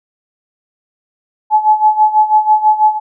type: tone with tremolo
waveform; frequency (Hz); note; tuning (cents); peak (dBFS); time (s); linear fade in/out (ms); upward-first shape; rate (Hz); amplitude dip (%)
sine; 857; A5; -46; -4; 1.5-3; 50; sine; 6.1; 80
effects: none